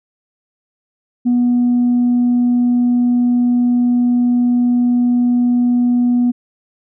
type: tone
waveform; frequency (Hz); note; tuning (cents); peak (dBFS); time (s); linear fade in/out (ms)
sine; 243.8; B3; -22; -9; 1.25-6.32; 20
effects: tanh soft clip ceiling -8 dBFS